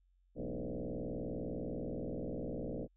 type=tone with frequency modulation; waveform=sine; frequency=130 Hz; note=C3; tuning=11 cents flat; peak=-37 dBFS; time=0.35-2.88 s; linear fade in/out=50 ms; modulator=60.1 Hz; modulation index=7.5; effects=added 45 Hz sine -68 dBFS peak until 2.96 s